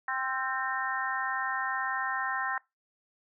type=harmonic tone with a mistuned harmonic; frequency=261.6 Hz; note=C4; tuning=in tune; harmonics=3 / 4 / 5 / 6 / 7; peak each=-36 / -35 / -37 / -36 / -34 dBFS; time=0.08-2.58 s; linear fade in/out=2 ms; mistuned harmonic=5; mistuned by=+31 cents; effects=noise-tail reverb RT60 0.2 s tail -22 dB re dry